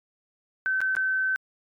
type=tone with dropouts; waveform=sine; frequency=1534 Hz; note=G6; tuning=38 cents flat; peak=-22 dBFS; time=0.66-1.36 s; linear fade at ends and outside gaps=0 ms; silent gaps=0.805-0.815 / 0.952-0.967 s; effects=MP3 96 kbps